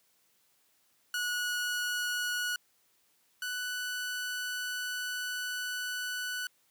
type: tone pair in turn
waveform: sawtooth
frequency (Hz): 1462 / 1486.7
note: F#6 / F#6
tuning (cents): -21 / +8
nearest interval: unison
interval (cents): 29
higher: second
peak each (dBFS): -27 / -30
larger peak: first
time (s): 1.14-2.56 / 3.42-6.47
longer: second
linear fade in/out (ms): 2
effects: white hiss -70 dBFS RMS until 6.7 s + high-pass 100 Hz 12 dB/octave